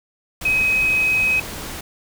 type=tone in noise; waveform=sine; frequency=2533 Hz; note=D#7; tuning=30 cents sharp; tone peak=-15 dBFS; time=0.45-1.4 s; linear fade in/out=5 ms; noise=pink; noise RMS=-31 dBFS; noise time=0.41-1.81 s; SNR=+13 dB; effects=none